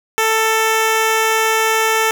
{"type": "tone", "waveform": "10% pulse", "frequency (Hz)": 443, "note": "A4", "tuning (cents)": 12, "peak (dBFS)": -5, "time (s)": [0.18, 2.11], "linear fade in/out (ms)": 0, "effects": []}